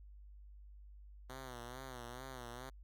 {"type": "tone with vibrato", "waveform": "5% pulse", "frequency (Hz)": 125.4, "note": "B2", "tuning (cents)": 27, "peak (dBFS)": -36, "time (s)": [1.29, 2.7], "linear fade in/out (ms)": 10, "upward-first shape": "sine", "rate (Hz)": 2.3, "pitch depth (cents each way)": 96, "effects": ["added 50 Hz sine -53 dBFS peak until 2.83 s"]}